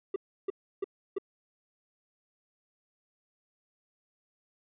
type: tone bursts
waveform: triangle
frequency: 392 Hz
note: G4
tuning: in tune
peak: -26 dBFS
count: 4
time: 0.14-1.184 s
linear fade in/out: 5 ms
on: 21 ms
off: 320 ms
effects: resampled to 8000 Hz